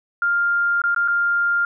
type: tone with dropouts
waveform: sine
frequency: 1400 Hz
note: F6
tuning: 4 cents sharp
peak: -16 dBFS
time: 0.22-1.65 s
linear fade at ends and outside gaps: 2 ms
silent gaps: 0.818-0.838 / 0.947-0.962 / 1.078-1.082 s
effects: none